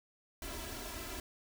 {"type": "noise with comb filter", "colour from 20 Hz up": "pink", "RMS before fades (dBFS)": -43, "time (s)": [0.42, 1.2], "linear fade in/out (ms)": 2, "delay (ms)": 3, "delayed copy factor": 0.95, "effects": []}